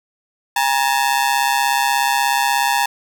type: ring-modulated tone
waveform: sawtooth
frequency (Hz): 880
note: A5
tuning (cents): 0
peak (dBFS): -8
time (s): 0.56-2.86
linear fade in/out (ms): 5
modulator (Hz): 68.3
effects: none